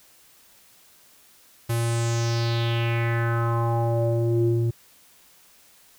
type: tone with low-pass filter sweep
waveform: square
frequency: 116.54 Hz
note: A#2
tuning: in tune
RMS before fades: -23 dBFS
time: 1.69-4.71 s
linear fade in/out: 10 ms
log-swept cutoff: 12000 to 250 Hz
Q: 3.8
effects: white hiss -55 dBFS RMS until 5.98 s